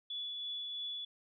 sine tone with tremolo, 3428 Hz, A7, 46 cents flat, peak -37 dBFS, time 0.1-1.05 s, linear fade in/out 5 ms, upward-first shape triangle, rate 3 Hz, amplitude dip 25%, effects none

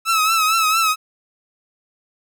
sawtooth tone with vibrato, 1300 Hz, E6, 24 cents flat, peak -11 dBFS, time 0.05-0.96 s, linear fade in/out 50 ms, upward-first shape triangle, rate 4.4 Hz, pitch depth 72 cents each way, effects none

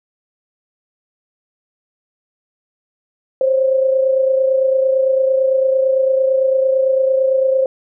sine tone pair together, 526 / 554.9 Hz, C5 / C#5, +9 / +2 cents, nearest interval minor second, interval 93 cents, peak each -12 / -21 dBFS, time 3.41-7.66 s, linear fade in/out 2 ms, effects none

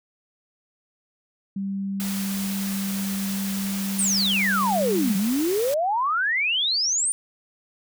sine tone, 196 Hz, G3, in tune, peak -25 dBFS, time 1.56-5.15 s, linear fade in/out 5 ms
white noise, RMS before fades -33 dBFS, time 2-5.74 s, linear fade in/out 0 ms
sine exponential two-way sweep, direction down then up, 9240 to 185 to 9240 Hz, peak -20 dBFS, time 3.99-7.12 s, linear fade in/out 0 ms, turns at 5.16 s
effects none

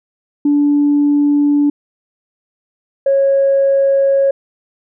sine tone pair in turn, 290 / 548.8 Hz, D4 / C#5, -22 / -17 cents, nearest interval major seventh, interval 1105 cents, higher second, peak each -8 dBFS, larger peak neither, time 0.45-1.7 / 3.06-4.31 s, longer neither, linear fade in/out 5 ms, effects tanh soft clip ceiling -5 dBFS

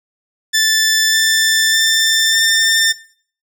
15% pulse tone with pitch steps, 1760 / 1772.2 / 1784.6 / 1797 Hz, A6 / A6 / A6 / A6, 0 / +12 / +24 / +36 cents, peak -5 dBFS, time 0.53-2.93 s, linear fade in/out 20 ms, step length 600 ms, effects noise-tail reverb RT60 0.5 s tail -17 dB re dry

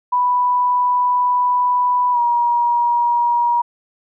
sine tone with pitch glide, 987.8 to 953.6 Hz, B5 to A#5, 0 to +39 cents, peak -13 dBFS, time 0.12-3.62 s, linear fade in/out 10 ms, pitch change -61 cents, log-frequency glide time 2.12-2.19 s, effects none

